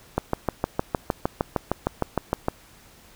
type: click train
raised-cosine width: 1 ms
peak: -7 dBFS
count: 16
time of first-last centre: 0.18-2.484 s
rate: 6.51 Hz
effects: pink hiss -52 dBFS RMS until 3.15 s